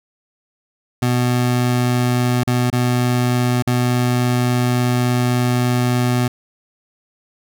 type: tone with dropouts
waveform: 25% pulse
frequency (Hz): 123.47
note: B2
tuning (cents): 0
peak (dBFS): -11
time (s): 1.02-6.28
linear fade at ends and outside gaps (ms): 5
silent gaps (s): 2.435-2.474 / 2.702-2.727 / 3.624-3.671
effects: none